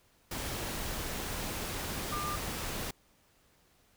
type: tone in noise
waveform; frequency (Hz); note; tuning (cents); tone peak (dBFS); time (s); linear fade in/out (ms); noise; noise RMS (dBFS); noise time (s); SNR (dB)
sine; 1199; D6; +36; -35; 2.12-2.36; 5; pink; -37; 0.31-2.91; -1
effects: pink hiss -67 dBFS RMS until 3.96 s